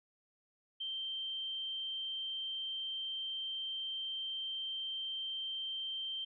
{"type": "tone", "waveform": "sine", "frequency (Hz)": 3136, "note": "G7", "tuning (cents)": 0, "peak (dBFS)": -37, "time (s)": [0.8, 6.25], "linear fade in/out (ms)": 10, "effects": []}